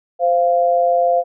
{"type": "tone pair together", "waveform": "sine", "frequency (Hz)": [520, 693.2], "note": ["C5", "F5"], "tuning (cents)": [-11, -13], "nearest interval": "perfect fourth", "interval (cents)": 498, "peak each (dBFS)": [-16, -14], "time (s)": [0.19, 1.24], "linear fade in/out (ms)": 50, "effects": []}